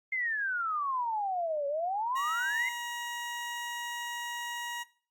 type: exponential two-way sweep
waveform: sine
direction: down then up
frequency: 2121 to 554.4 to 2121 Hz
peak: -29 dBFS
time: 0.12-2.69 s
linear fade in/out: 5 ms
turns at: 1.67 s
type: tone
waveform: 20% pulse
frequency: 953 Hz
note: A#5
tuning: 38 cents sharp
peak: -30 dBFS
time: 2.15-4.84 s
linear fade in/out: 20 ms
effects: noise-tail reverb RT60 0.4 s tail -18 dB re dry + Opus 24 kbps